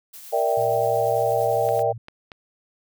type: noise with tremolo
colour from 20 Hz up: blue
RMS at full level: -40 dBFS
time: 0.13-1.83 s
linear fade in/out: 10 ms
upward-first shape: triangle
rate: 8.7 Hz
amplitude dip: 30%
type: chord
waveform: sine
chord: E half-diminished seventh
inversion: second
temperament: equal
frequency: 466.2 / 587.3 / 659.3 / 784 Hz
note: Bb4 / D5 / E5 / G5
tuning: 0 / 0 / 0 / 0 cents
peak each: -24 dBFS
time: 0.32-1.93 s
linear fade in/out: 20 ms
type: tone with pitch glide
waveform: sine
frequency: 116.54 to 114.8 Hz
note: A#2 to A#2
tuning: 0 to -26 cents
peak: -33 dBFS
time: 0.57-1.98 s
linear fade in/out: 5 ms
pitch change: -26 cents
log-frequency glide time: 0.75-0.94 s
type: clicks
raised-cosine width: 0.3 ms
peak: -23 dBFS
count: 4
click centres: 1.689 / 1.793 / 2.084 / 2.318 s
effects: none